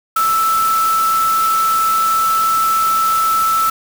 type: tone in noise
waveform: sine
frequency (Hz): 1318.5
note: E6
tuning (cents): 0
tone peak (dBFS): -12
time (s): 0.16-3.7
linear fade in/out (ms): 5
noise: white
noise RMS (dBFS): -25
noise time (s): 0.16-3.7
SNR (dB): +10
effects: none